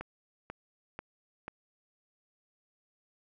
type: click train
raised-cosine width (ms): 0.5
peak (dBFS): -24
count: 4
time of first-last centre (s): 0.01-1.481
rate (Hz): 2.04
effects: none